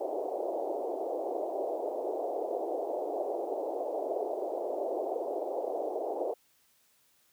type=band-pass noise; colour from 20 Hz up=white; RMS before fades=-34 dBFS; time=0-6.34 s; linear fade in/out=10 ms; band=340 to 730 Hz; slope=48 dB/octave; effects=white hiss -68 dBFS RMS until 7.32 s + high-pass 60 Hz 12 dB/octave